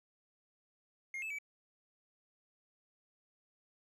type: tone with pitch steps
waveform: triangle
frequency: 2133 / 2617 / 2293 Hz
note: C7 / E7 / D7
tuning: +33 / -13 / -42 cents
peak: -37 dBFS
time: 1.14-1.386 s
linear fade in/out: 2 ms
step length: 82 ms
effects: none